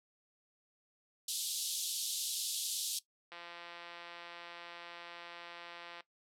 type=band-pass noise; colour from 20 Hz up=pink; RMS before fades=-38 dBFS; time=1.28-2.99 s; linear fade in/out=5 ms; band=3300 to 13000 Hz; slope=48 dB/octave
type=click train; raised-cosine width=0.3 ms; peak=-32 dBFS; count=463; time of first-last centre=3.32-6.006 s; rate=172 Hz
effects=noise-tail reverb RT60 0.1 s tail -17 dB re dry + high-pass 400 Hz 12 dB/octave